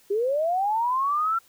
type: linear sweep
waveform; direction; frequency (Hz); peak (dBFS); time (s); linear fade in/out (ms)
sine; up; 386.3 to 1367; -21; 0.1-1.39; 10
effects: white hiss -58 dBFS RMS until 1.48 s